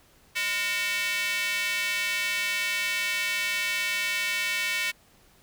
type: tone with high-pass filter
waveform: square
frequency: 204.2 Hz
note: G#3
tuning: 29 cents flat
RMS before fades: -28 dBFS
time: 0.35-4.92 s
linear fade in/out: 20 ms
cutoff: 2200 Hz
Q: 2.9
effects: pink hiss -59 dBFS RMS until 5.42 s